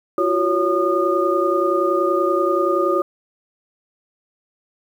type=tone cluster; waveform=sine; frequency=342.9 / 373.4 / 558 / 1222 Hz; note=F4 / F#4 / C#5 / D#6; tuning=-32 / +16 / +11 / -32 cents; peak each=-21 dBFS; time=0.18-3.02 s; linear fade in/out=2 ms; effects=8-bit